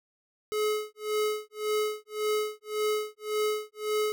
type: tone with tremolo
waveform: square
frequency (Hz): 425.7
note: G#4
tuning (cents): +43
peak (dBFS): -25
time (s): 0.52-4.12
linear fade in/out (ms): 0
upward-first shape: sine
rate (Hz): 1.8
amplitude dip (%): 100
effects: none